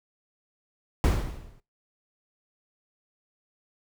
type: noise with exponential decay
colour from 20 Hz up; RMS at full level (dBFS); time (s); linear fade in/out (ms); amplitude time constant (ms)
brown; -17; 1.04-1.6; 0; 120
effects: noise-tail reverb RT60 0.2 s tail -18 dB re dry